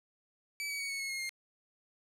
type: tone with pitch steps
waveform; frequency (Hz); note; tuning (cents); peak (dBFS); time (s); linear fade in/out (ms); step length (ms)
sawtooth; 2300 / 2270 / 2240 / 2210 / 2181 / 2152 / 2124; D7 / C#7 / C#7 / C#7 / C#7 / C7 / C7; -37 / +41 / +18 / -6 / -29 / +48 / +25; -32; 0.6-1.293; 0; 99
effects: low-pass 12000 Hz 12 dB/octave